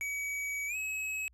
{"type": "tone with pitch glide", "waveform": "square", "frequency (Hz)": [2271, 2564], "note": ["C#7", "E7"], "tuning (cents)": [41, -49], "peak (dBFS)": -34, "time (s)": [0.01, 1.28], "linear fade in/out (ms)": 0, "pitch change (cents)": 210, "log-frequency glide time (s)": [0.67, 0.76], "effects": ["added 60 Hz sine -60 dBFS peak until 1.33 s", "low-pass 12000 Hz 12 dB/octave"]}